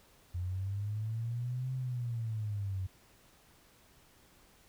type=linear two-way sweep; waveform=sine; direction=up then down; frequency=87 to 130.81 to 92.1 Hz; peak=-33 dBFS; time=0.34-2.87 s; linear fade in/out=10 ms; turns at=1.73 s; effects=pink hiss -63 dBFS RMS until 4.68 s

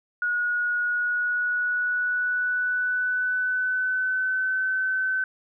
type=tone with pitch glide; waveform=sine; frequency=1451 to 1524.9 Hz; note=F#6 to G6; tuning=-34 to -48 cents; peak=-22 dBFS; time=0.22-5.24 s; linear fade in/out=2 ms; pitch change=+86 cents; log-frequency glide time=0.82-4.63 s; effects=none

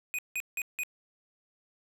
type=tone bursts; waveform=square; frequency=2489 Hz; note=D#7; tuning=in tune; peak=-31 dBFS; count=4; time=0.14-0.834 s; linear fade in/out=0 ms; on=46 ms; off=170 ms; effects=none

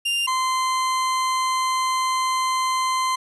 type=tone pair in turn; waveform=40% pulse; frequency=2794 / 1036.3 Hz; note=F7 / C6; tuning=0 / -17 cents; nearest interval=octave + perfect fourth; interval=1717 cents; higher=first; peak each=-19 dBFS; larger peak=neither; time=0.05-0.27 / 0.27-3.16 s; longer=second; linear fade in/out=10 ms; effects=resampled to 24000 Hz + 9-bit

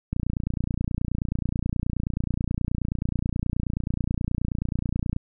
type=click train; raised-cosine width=5 ms; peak=-13 dBFS; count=149; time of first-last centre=0.13-5.164 s; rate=29.4 Hz; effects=none

